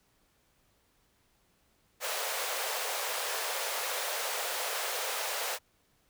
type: high-pass noise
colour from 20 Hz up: pink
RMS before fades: -34 dBFS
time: 2-5.59 s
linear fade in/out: 50 ms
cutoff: 460 Hz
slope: 48 dB/octave
effects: pink hiss -70 dBFS RMS until 6.09 s